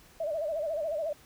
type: tone with vibrato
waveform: sine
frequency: 622 Hz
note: D#5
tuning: 1 cent flat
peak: -29 dBFS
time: 0.2-1.13 s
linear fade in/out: 5 ms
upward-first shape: sine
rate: 14 Hz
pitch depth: 120 cents each way
effects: pink hiss -57 dBFS RMS until 1.25 s